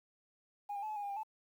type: tone with pitch steps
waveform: sine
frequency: 819 / 802 / 861 / 856 / 821 / 807 / 797 / 869 Hz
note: G#5 / G5 / A5 / A5 / G#5 / G#5 / G5 / A5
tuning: -24 / +39 / -38 / -48 / -20 / -50 / +28 / -22 cents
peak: -36 dBFS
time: 0.69-1.234 s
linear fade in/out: 10 ms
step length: 68 ms
effects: tanh soft clip ceiling -34 dBFS + 11-bit